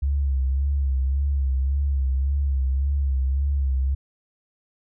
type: tone with vibrato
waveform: sine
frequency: 68.1 Hz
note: C#2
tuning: 30 cents flat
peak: -19 dBFS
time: 0.02-3.95 s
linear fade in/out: 10 ms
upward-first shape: sine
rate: 1.8 Hz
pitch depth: 64 cents each way
effects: none